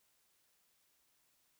silence, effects white hiss -75 dBFS RMS until 1.59 s

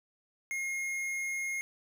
sine tone with tanh clipping, 2146 Hz, C7, 43 cents sharp, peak -34 dBFS, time 0.51-1.61 s, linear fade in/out 0 ms, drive 14 dB, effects none

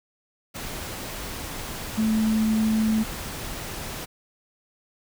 sine tone in noise, 219.1 Hz, A3, 7 cents flat, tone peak -19 dBFS, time 1.97-3.04 s, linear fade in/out 20 ms, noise pink, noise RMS -34 dBFS, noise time 0.54-4.06 s, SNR +12 dB, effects none

